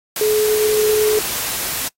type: tone in noise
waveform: sine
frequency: 427.2 Hz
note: G#4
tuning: 49 cents sharp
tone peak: -13 dBFS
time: 0.21-1.19 s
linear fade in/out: 2 ms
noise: white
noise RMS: -23 dBFS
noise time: 0.16-1.88 s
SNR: +7 dB
effects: noise-tail reverb RT60 0.1 s tail -23 dB re dry + AAC 48 kbps